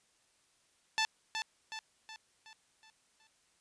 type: tone with echo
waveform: 10% pulse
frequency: 880 Hz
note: A5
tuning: in tune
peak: -20 dBFS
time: 0.98-1.05 s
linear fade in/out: 0 ms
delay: 370 ms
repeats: 6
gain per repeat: -6 dB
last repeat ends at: 3.27 s
effects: white hiss -71 dBFS RMS until 3.6 s + resampled to 22050 Hz